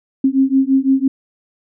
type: beating tone pair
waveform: sine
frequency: 265 / 270.9 Hz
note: C4 / C#4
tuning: +22 / -40 cents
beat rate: 5.9 Hz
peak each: -14 dBFS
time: 0.24-1.08 s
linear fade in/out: 5 ms
effects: none